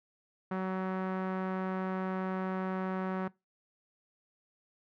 sawtooth tone with low-pass filter, 187.7 Hz, F#3, 25 cents sharp, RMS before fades -34 dBFS, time 0.51-3.28 s, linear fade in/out 5 ms, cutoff 1400 Hz, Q 1.6, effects noise-tail reverb RT60 0.2 s tail -21 dB re dry

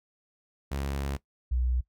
sawtooth / sine tone pair in turn, 69.3 / 61.95 Hz, C#2 / B1, 0 / +6 cents, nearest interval major second, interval 194 cents, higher first, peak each -26 / -24 dBFS, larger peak second, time 0.71-1.17 / 1.51-1.81 s, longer first, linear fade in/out 10 ms, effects noise-tail reverb RT60 0.1 s tail -18 dB re dry

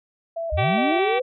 sine tone with vibrato, 640 Hz, D#5, 49 cents sharp, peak -25 dBFS, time 0.36-1 s, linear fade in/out 10 ms, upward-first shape square, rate 3.6 Hz, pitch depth 68 cents each way
sine linear sweep, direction up, 51.91 to 518 Hz, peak -21 dBFS, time 0.52-1.22 s, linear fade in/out 10 ms
harmonic tone, 384.9 Hz, G4, 32 cents flat, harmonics 1 / 2 / 3 / 4 / 5 / 6 / 7 / 8 / 9 / 10, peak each -31 / -23 / -32 / -37 / -34 / -28 / -34 / -41 / -36 / -42 dBFS, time 0.57-1.2 s, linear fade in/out 20 ms
effects none

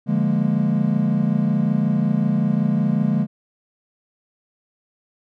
triangle chord, Bb dominant seventh, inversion first, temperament equal, 146.83 / 174.61 / 207.7 / 233.1 Hz, D3 / F3 / Ab3 / Bb3, 0 / 0 / 0 / 0 cents, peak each -21 / -21 / -18 / -22 dBFS, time 0.06-3.27 s, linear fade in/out 50 ms, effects none

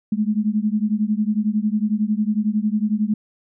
sine beating tone pair, 207.7 / 218.7 Hz, G#3 / A3, 0 / -10 cents, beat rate 11 Hz, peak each -20 / -21 dBFS, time 0.12-3.14 s, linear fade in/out 5 ms, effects none

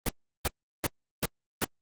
pink noise bursts, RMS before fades -27 dBFS, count 5, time 0.06-1.645 s, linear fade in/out 2 ms, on 29 ms, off 360 ms, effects Opus 24 kbps

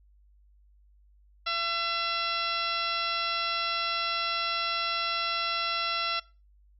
harmonic tone, 675 Hz, E5, 41 cents sharp, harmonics 1 / 2 / 3 / 4 / 5 / 6 / 7 / 8, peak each -40 / -31 / -38 / -35 / -36 / -36 / -42 / -39 dBFS, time 1.46-6.2 s, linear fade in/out 10 ms, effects noise-tail reverb RT60 0.3 s tail -21 dB re dry + added 50 Hz sine -57 dBFS peak until 6.79 s

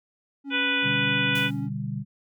triangle tone with vibrato, 277.2 Hz, C#4, in tune, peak -29 dBFS, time 0.44-1.7 s, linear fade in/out 50 ms, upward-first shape sine, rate 11 Hz, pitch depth 12 cents each way
harmonic tone, 493.9 Hz, B4, in tune, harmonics 1 / 2 / 3 / 4 / 5 / 6 / 7, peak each -36 / -37 / -27 / -33 / -26 / -31 / -31 dBFS, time 0.5-1.51 s, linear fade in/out 50 ms
sine chord, G major, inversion first, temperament equal with one note detuned, 123.47 / 146.83 / 197.7 Hz, B2 / D3 / G3, 0 / 0 / +15 cents, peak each -32 dBFS, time 0.82-2.05 s, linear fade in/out 50 ms
white noise with exponential decay, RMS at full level -36 dBFS, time 1.35-1.67 s, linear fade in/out 5 ms, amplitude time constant 69 ms
effects none

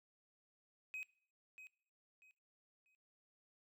triangle tone with echo, 2526 Hz, D#7, 26 cents sharp, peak -40 dBFS, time 0.94-1.03 s, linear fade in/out 0 ms, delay 640 ms, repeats 3, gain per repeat -11 dB, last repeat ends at 2.95 s, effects noise-tail reverb RT60 0.5 s tail -22 dB re dry + tanh soft clip ceiling -37 dBFS

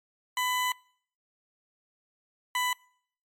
20% pulse tone pair in turn, 1000 / 995.8 Hz, B5 / B5, +21 / +14 cents, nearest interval unison, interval 7 cents, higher first, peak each -21 dBFS, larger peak neither, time 0.37-0.72 / 2.55-2.73 s, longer first, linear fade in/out 2 ms, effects noise-tail reverb RT60 0.6 s tail -26 dB re dry + MP3 64 kbps

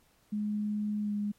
sine tone with pitch glide, 209.5 to 206.4 Hz, G#3 to G#3, +15 to -10 cents, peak -29 dBFS, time 0.32-1.32 s, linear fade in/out 10 ms, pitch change -25 cents, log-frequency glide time 1.01-1.13 s, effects pink hiss -67 dBFS RMS until 1.38 s + MP3 64 kbps

